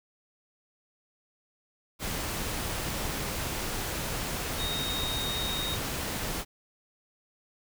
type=tone in noise; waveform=sine; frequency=3729 Hz; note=A#7; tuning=in tune; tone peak=-32 dBFS; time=4.57-5.78 s; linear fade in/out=50 ms; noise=pink; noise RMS=-33 dBFS; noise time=1.99-6.45 s; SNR=-2 dB; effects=none